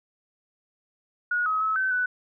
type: tone with pitch steps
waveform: sine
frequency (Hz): 1450 / 1273 / 1294 / 1532 / 1491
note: F#6 / D#6 / E6 / G6 / F#6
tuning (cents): -35 / +39 / -32 / -40 / +13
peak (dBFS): -22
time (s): 1.31-2.06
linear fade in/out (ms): 5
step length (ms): 150
effects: none

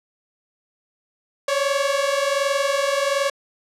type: tone pair together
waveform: sawtooth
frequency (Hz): 547.7 / 569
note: C#5 / C#5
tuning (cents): -21 / +45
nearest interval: minor second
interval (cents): 66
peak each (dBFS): -18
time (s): 1.48-3.3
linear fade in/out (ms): 5
effects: low-pass 9000 Hz 12 dB/octave

